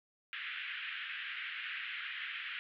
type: band-pass noise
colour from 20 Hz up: pink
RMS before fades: -42 dBFS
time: 0.33-2.59 s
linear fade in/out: 0 ms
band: 1500 to 3200 Hz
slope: 48 dB/octave
effects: none